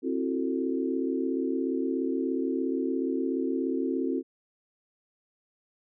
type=chord; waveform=sine; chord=F# half-diminished seventh; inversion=second; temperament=just; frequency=266.4 / 333 / 370 / 444 Hz; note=C4 / E4 / F#4 / A4; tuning=+31 / +18 / 0 / +16 cents; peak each=-29 / -32 / -32 / -35 dBFS; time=0.02-4.23 s; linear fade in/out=50 ms; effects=none